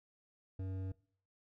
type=tone with hard clipping; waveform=sine; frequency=94.7 Hz; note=F#2; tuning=41 cents sharp; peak=-40 dBFS; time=0.59-0.92 s; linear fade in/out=5 ms; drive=11 dB; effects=noise-tail reverb RT60 0.5 s tail -21 dB re dry